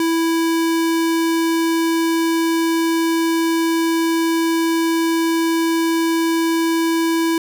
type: tone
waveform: square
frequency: 329.6 Hz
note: E4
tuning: in tune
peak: -16 dBFS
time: 0-7.38 s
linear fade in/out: 2 ms
effects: none